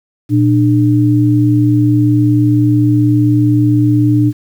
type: tone pair together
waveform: sine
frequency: 118.3 / 299.3 Hz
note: A#2 / D4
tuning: +26 / +33 cents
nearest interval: octave + major third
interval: 1607 cents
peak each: -10 dBFS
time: 0.29-4.33 s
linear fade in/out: 50 ms
effects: 7-bit